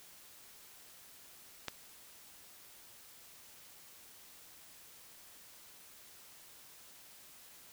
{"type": "click", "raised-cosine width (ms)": 0.2, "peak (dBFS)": -19, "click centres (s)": 1.683, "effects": ["white hiss -57 dBFS RMS until 7.72 s"]}